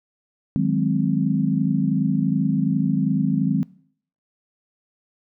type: chord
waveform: sine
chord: Ab dominant seventh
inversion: second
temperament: equal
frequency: 155.56 / 185 / 207.7 / 261.6 Hz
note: Eb3 / Gb3 / Ab3 / C4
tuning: 0 / 0 / 0 / 0 cents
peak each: -23 dBFS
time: 0.56-3.63 s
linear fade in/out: 0 ms
effects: noise-tail reverb RT60 0.6 s tail -22 dB re dry